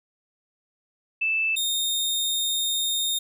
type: tone pair in turn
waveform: sine / sawtooth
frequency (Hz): 2637 / 3676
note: E7 / A#7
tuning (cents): 0 / -25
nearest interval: tritone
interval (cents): 575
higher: second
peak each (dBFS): -21 / -20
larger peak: second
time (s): 1.21-1.56 / 1.56-3.19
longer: second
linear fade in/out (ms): 10
effects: none